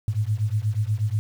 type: beating tone pair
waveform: sine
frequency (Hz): 102.5 / 110.8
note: G#2 / A2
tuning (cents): -22 / +13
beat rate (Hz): 8.3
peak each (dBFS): -24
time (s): 0.08-1.19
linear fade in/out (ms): 0
effects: 8-bit